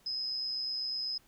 sine tone with amplitude modulation, 5080 Hz, D#8, 35 cents sharp, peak -30 dBFS, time 0.06-1.18 s, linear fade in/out 5 ms, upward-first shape sine, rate 128 Hz, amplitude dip 55%, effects pink hiss -65 dBFS RMS until 1.27 s

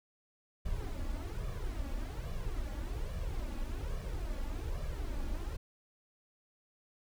brown noise with flanger, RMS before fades -37 dBFS, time 0.65-5.57 s, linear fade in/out 10 ms, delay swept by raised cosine 1.7 to 3.6 ms, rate 1.2 Hz, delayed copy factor +0.7, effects none

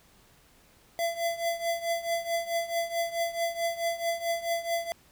square tone with tremolo, 676 Hz, E5, 43 cents sharp, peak -25 dBFS, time 0.99-4.92 s, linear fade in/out 0 ms, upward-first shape triangle, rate 4.6 Hz, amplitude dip 85%, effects pink hiss -60 dBFS RMS until 5.11 s

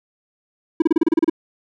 triangle tone bursts, 324.4 Hz, E4, 28 cents flat, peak -9 dBFS, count 10, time 0.8-1.298 s, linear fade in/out 5 ms, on 21 ms, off 32 ms, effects none

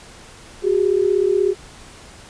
sine tone pair together, 369.4 / 405.9 Hz, F#4 / G#4, -3 / -40 cents, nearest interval major second, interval 163 cents, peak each -17 dBFS, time 0.62-1.55 s, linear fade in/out 50 ms, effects pink hiss -42 dBFS RMS until 2.29 s + resampled to 22050 Hz

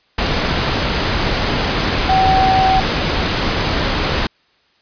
sine tone in noise, 761 Hz, F#5, 48 cents sharp, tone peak -11 dBFS, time 2.09-2.8 s, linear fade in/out 5 ms, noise pink, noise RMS -17 dBFS, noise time 0.18-4.27 s, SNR +3 dB, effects white hiss -57 dBFS RMS until 4.81 s + resampled to 11025 Hz

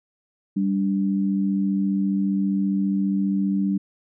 sine tone pair together, 196 / 290.9 Hz, G3 / D4, 0 / -16 cents, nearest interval perfect fifth, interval 684 cents, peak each -20 / -26 dBFS, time 0.56-3.78 s, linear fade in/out 10 ms, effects none

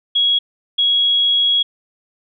sine tone bursts at uneven times, 3322 Hz, G#7, in tune, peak -12 dBFS, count 2, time 0.15-0.39 / 0.78-1.63 s, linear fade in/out 10 ms, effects none

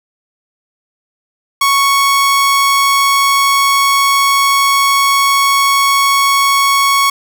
sawtooth tone, 1108.7 Hz, C#6, in tune, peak -5 dBFS, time 1.61-7.1 s, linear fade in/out 5 ms, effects none

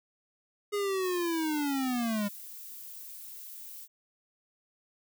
square linear sweep, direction down, 415.3 to 199.5 Hz, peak -29 dBFS, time 0.72-2.29 s, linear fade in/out 20 ms
violet noise, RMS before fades -45 dBFS, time 1-3.88 s, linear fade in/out 50 ms
effects none

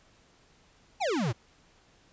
square exponential sweep, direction down, 898 to 101.1 Hz, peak -27 dBFS, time 1-1.33 s, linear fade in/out 20 ms, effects pink hiss -62 dBFS RMS until 2.12 s + resampled to 16000 Hz

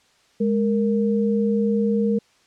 sine tone pair together, 207.7 / 464.7 Hz, G#3 / A#4, 0 / -5 cents, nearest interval octave + major second, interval 1395 cents, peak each -19 / -22 dBFS, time 0.4-2.19 s, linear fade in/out 10 ms, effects white hiss -59 dBFS RMS until 2.46 s + low-pass 6000 Hz 12 dB/octave

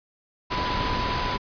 sine tone in noise, 995 Hz, B5, 13 cents sharp, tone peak -28 dBFS, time 0.5-1.38 s, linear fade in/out 20 ms, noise pink, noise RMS -27 dBFS, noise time 0.5-1.38 s, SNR -4 dB, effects resampled to 11025 Hz

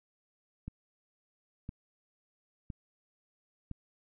click train, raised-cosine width 5 ms, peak -27 dBFS, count 4, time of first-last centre 0.68-3.713 s, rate 0.989 Hz, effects none

